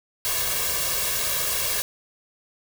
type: noise with comb filter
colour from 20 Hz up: white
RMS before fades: -25 dBFS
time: 0.25-1.82 s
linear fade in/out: 0 ms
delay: 1.8 ms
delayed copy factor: +0.8
effects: none